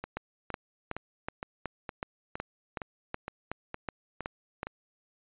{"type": "two click trains", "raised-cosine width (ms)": 0.5, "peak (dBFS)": [-18, -21], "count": [13, 11], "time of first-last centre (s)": [[0.17, 4.631], [0.04, 4.67]], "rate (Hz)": [2.69, 2.16], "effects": ["resampled to 8000 Hz"]}